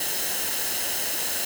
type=noise with comb filter; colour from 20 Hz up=white; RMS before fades=-27 dBFS; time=0-1.45 s; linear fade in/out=5 ms; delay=0.86 ms; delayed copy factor=-0.5; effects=none